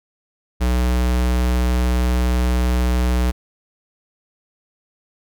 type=tone; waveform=square; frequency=61.6 Hz; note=B1; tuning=4 cents flat; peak=-16 dBFS; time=0.6-3.32 s; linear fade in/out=20 ms; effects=none